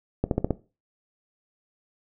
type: accelerating click train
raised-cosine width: 2 ms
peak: -9 dBFS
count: 5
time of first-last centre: 0.24-0.507 s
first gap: 72 ms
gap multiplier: 0.95
effects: noise-tail reverb RT60 0.3 s tail -17 dB re dry